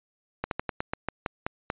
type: slowing click train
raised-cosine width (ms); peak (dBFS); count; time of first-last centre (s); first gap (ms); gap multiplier
0.5; -13; 10; 0.44-1.701; 72; 1.16
effects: resampled to 8000 Hz